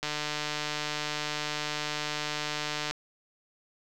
click train, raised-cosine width 0.2 ms, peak -14 dBFS, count 433, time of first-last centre 0.03-2.91 s, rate 150 Hz, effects none

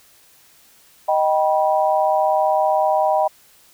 sine chord, Eb augmented, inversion none, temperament just, 622.3 / 777.8 / 972.3 Hz, Eb5 / G5 / B5, 0 / -14 / -27 cents, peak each -18 / -18 / -22 dBFS, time 1.08-3.28 s, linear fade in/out 10 ms, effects white hiss -52 dBFS RMS until 3.73 s

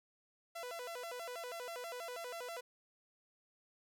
sawtooth tone with vibrato, 578 Hz, D5, 28 cents flat, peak -39 dBFS, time 0.55-2.61 s, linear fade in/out 10 ms, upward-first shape square, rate 6.2 Hz, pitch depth 270 cents each way, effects none

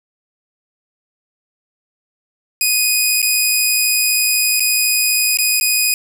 10% pulse tone with dropouts, 2489 Hz, D#7, in tune, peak -4 dBFS, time 2.61-5.94 s, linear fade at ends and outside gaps 1 ms, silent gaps 3.218-3.227 / 4.597-4.604 / 5.372-5.387 / 5.6-5.61 s, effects none

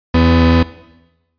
35% pulse tone pair together, 82.41 / 250.8 Hz, E2 / B3, 0 / +27 cents, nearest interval octave + perfect fifth, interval 1927 cents, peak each -10 dBFS, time 0.14-0.63 s, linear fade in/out 5 ms, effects noise-tail reverb RT60 1.0 s tail -17 dB re dry + resampled to 11025 Hz

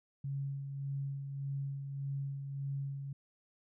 sine tone with tremolo, 138.59 Hz, C#3, in tune, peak -34 dBFS, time 0.24-3.13 s, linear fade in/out 5 ms, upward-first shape sine, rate 1.7 Hz, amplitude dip 45%, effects none

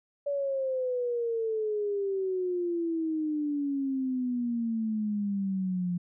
sine exponential sweep, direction down, 574 to 174.61 Hz, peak -27 dBFS, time 0.26-5.98 s, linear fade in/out 10 ms, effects none

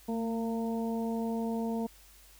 harmonic tone with a mistuned harmonic, 228.7 Hz, A#3, 33 cents flat, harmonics 1 / 2 / 3 / 4, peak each -31 / -37 / -41 / -43 dBFS, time 0.08-1.87 s, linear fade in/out 10 ms, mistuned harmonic 1, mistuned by -21 cents, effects added 50 Hz sine -58 dBFS peak until 2.39 s + white hiss -58 dBFS RMS until 2.39 s

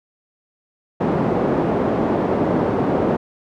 pink band-pass noise, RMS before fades -19 dBFS, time 1-3.17 s, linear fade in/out 10 ms, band 200 to 650 Hz, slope 12 dB/octave, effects none

